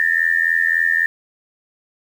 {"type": "tone with amplitude modulation", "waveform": "sine", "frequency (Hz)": 1802, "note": "A6", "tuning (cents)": 41, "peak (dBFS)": -10, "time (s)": [0, 1.06], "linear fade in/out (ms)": 0, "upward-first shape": "sine", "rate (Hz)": 83.6, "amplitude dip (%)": 90, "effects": ["7-bit"]}